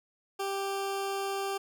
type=tone; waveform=20% pulse; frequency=392.8 Hz; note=G4; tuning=4 cents sharp; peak=-26 dBFS; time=0.39-1.58 s; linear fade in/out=10 ms; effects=none